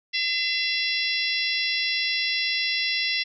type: harmonic tone with a mistuned harmonic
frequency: 678 Hz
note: E5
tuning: 49 cents sharp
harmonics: 3 / 4 / 5 / 6 / 7 / 8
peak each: -28 / -29 / -30 / -31 / -31 / -32 dBFS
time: 0.13-3.24 s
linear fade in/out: 20 ms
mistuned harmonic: 7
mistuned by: +26 cents
effects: none